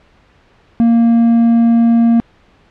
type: tone with hard clipping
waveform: sine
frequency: 232.1 Hz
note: A#3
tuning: 7 cents flat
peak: -8 dBFS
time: 0.8-2.2 s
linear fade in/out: 0 ms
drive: 3 dB
effects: pink hiss -50 dBFS RMS until 2.7 s + low-pass 3000 Hz 12 dB/octave